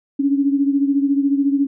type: beating tone pair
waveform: sine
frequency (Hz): 277.2 / 291.2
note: C#4 / D4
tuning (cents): 0 / -15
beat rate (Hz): 14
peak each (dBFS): -15 / -21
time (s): 0.19-1.67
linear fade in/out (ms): 10
effects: none